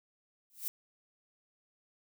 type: noise with exponential growth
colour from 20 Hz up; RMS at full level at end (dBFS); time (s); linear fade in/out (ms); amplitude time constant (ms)
violet; -32; 0.5-0.68; 0; 39
effects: none